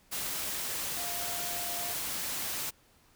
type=tone in noise; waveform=sine; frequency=698.5 Hz; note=F5; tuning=in tune; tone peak=-42 dBFS; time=0.96-1.94 s; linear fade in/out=20 ms; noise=white; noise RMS=-35 dBFS; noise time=0.11-2.71 s; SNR=-10 dB; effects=pink hiss -64 dBFS RMS until 3.15 s